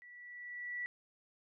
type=tone with level ramp; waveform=sine; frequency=1953 Hz; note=B6; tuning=20 cents flat; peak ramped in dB=-53 to -36 dBFS; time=0.02-0.86 s; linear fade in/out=0 ms; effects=none